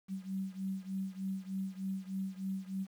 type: beating tone pair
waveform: sine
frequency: 190.4 / 193.7 Hz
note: F#3 / G3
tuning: +50 / -20 cents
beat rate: 3.3 Hz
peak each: -38 / -40 dBFS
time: 0.08-2.87 s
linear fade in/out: 50 ms
effects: 10-bit